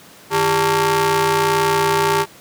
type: ring-modulated tone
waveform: sawtooth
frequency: 246.9 Hz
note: B3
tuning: in tune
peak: -7 dBFS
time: 0.3-2.26 s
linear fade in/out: 50 ms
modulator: 648 Hz
effects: pink hiss -43 dBFS RMS until 2.4 s + high-pass 150 Hz 12 dB/octave